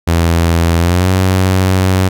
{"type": "tone with pitch glide", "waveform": "sawtooth", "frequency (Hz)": [84, 93.74], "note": ["E2", "F#2"], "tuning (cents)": [33, 23], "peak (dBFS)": -5, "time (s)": [0.07, 2.09], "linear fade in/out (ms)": 10, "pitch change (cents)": 190, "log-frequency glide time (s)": [0.78, 1.11], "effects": []}